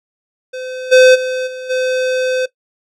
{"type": "tone with level steps", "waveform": "square", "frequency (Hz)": 512, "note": "C5", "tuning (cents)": -38, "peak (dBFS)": [-24, -5, -18, -26, -15], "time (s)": [0.53, 2.46], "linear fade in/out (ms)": 10, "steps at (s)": [0.91, 1.14, 1.46, 1.69], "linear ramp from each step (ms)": 20, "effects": ["noise-tail reverb RT60 0.1 s tail -17 dB re dry", "low-pass 6000 Hz 12 dB/octave"]}